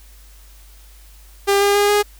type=tone with pitch steps; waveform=sawtooth; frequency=399.3 / 403.9 / 408.6 / 413.4 Hz; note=G4 / G#4 / G#4 / G#4; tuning=+32 / -48 / -28 / -8 cents; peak=-9 dBFS; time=1.47-2.03 s; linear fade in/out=20 ms; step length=140 ms; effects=added 50 Hz sine -42 dBFS peak until 2.19 s + white hiss -50 dBFS RMS until 2.19 s